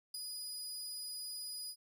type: tone with ADSR envelope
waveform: 25% pulse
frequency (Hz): 4941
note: D#8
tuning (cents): -13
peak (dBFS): -31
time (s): 0.14-1.76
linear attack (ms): 9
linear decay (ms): 3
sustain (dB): -6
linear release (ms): 65
effects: none